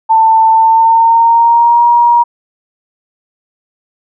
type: tone with pitch glide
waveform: sine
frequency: 891 to 949.5 Hz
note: A5 to A#5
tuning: +22 to +32 cents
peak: -4 dBFS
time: 0.09-2.24 s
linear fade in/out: 20 ms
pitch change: +110 cents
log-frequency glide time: 0.52-1.86 s
effects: none